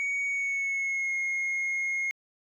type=tone with pitch glide; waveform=sine; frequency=2241 to 2150 Hz; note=C#7 to C7; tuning=+18 to +47 cents; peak=-24 dBFS; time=0-2.11 s; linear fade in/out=0 ms; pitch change=-71 cents; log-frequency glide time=0.27-1.15 s; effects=tanh soft clip ceiling -26 dBFS